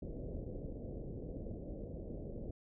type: low-pass noise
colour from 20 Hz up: pink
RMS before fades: -44 dBFS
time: 0.02-2.51 s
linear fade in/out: 5 ms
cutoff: 590 Hz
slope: 48 dB/octave
effects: none